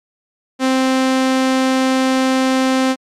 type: tone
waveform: sawtooth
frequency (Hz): 261.6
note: C4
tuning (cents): 0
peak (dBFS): -9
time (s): 0.59-2.96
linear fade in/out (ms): 50
effects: low-pass 8000 Hz 12 dB/octave + Opus 48 kbps